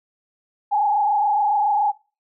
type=tone with frequency modulation; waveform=sine; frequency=830.6 Hz; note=G#5; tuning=in tune; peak=-16 dBFS; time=0.71-1.92 s; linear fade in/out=20 ms; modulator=27.1 Hz; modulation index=1.2; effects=noise-tail reverb RT60 0.3 s tail -22 dB re dry